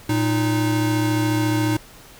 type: tone pair together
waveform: square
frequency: 114.46 / 309.2 Hz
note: A#2 / D#4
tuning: -31 / -11 cents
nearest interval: octave + perfect fourth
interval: 1720 cents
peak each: -22 / -21 dBFS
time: 0.09-1.77 s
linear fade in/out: 5 ms
effects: pink hiss -45 dBFS RMS until 2.19 s